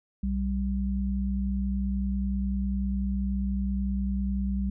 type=tone pair together; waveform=sine; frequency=61.91 / 196 Hz; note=B1 / G3; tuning=+5 / 0 cents; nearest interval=octave + minor sixth; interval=1995 cents; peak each=-28 dBFS; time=0.23-4.7 s; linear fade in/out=5 ms; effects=none